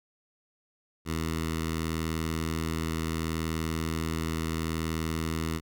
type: tone with notch filter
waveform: 10% pulse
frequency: 80.7 Hz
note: E2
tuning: 36 cents flat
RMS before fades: -31 dBFS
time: 1.05-5.61 s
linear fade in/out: 50 ms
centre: 570 Hz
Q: 1.2
effects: none